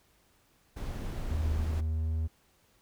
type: noise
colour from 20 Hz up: brown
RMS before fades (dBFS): -36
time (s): 0.76-1.81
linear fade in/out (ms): 10
type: tone with pitch glide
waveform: triangle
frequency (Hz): 77.78 to 79.83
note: D#2 to D#2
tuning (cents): 0 to +45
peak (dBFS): -26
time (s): 1.3-2.28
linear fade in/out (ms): 20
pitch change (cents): +45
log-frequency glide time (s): 1.5-2.1
effects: pink hiss -67 dBFS RMS until 2.81 s